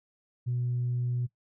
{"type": "tone", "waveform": "sine", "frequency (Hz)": 122.7, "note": "B2", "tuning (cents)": -11, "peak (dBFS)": -26, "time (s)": [0.46, 1.27], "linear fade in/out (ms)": 20, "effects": ["noise-tail reverb RT60 0.1 s tail -18 dB re dry", "tanh soft clip ceiling -23 dBFS"]}